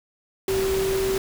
sine tone in noise, 384.8 Hz, G4, 32 cents flat, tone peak -21 dBFS, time 0.48-1.18 s, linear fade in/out 2 ms, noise pink, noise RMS -30 dBFS, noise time 0.48-1.18 s, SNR +6 dB, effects none

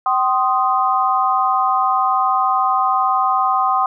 sine chord, C minor, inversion second, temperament equal with one note detuned, 767 / 1046.5 / 1244.5 Hz, G5 / C6 / Eb6, -38 / 0 / 0 cents, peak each -18 dBFS, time 0.06-3.86 s, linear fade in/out 2 ms, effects none

